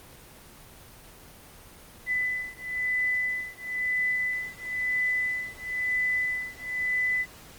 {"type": "beating tone pair", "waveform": "sine", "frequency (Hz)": [2000, 2001], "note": ["B6", "B6"], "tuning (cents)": [21, 22], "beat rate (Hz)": 1, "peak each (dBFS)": -29, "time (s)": [2.06, 7.26], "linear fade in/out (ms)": 50, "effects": ["pink hiss -49 dBFS RMS until 7.58 s", "Opus 24 kbps"]}